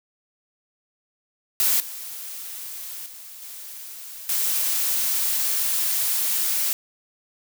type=noise with level steps; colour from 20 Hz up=blue; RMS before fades=-20 / -35 / -41 / -38 / -23 dBFS; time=1.6-6.73 s; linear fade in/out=0 ms; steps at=1.8 / 3.06 / 3.42 / 4.29 s; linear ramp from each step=2 ms; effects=none